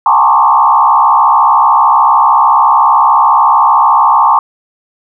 sine tone with frequency modulation, 987.8 Hz, B5, in tune, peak -4 dBFS, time 0.06-4.39 s, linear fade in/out 2 ms, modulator 66.8 Hz, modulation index 2.6, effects none

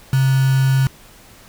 sine tone with quantisation, 133.4 Hz, C3, 34 cents sharp, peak -12 dBFS, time 0.13-0.87 s, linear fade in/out 2 ms, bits 4, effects pink hiss -45 dBFS RMS until 1.48 s

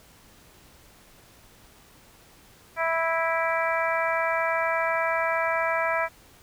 harmonic tone with a mistuned harmonic, 328.4 Hz, E4, 6 cents flat, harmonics 2 / 3 / 4 / 5 / 6 / 7, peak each -27 / -29 / -30 / -31 / -32 / -32 dBFS, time 2.76-6.09 s, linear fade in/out 50 ms, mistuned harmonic 7, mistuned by +21 cents, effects pink hiss -54 dBFS RMS until 6.42 s

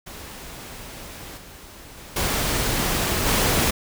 pink noise with level steps, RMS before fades -38 / -43 / -41 / -23 / -20 dBFS, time 0.06-3.71 s, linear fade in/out 10 ms, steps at 1.37 / 1.97 / 2.16 / 3.26 s, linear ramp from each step 5 ms, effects none

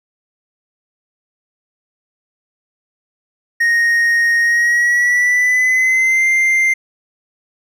triangle tone with pitch glide, 1864.7 to 2093 Hz, A#6 to C7, 0 to 0 cents, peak -9 dBFS, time 3.6-6.74 s, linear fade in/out 10 ms, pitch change +200 cents, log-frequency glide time 4.41-6.27 s, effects none

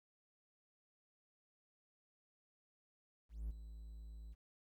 triangle tone with ADSR envelope, 54.5 Hz, A1, 16 cents flat, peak -36 dBFS, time 3.29-4.35 s, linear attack 210 ms, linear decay 13 ms, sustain -11 dB, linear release 29 ms, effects 13-bit

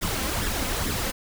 pink noise with flanger, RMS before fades -27 dBFS, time 0.01-1.12 s, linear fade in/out 20 ms, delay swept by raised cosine 0.54 to 3.94 ms, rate 2.3 Hz, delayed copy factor +0.6, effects none

